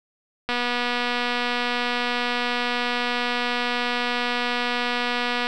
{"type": "click train", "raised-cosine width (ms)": 0.3, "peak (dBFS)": -9, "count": 1211, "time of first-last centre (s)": [0.49, 5.469], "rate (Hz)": 243, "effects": []}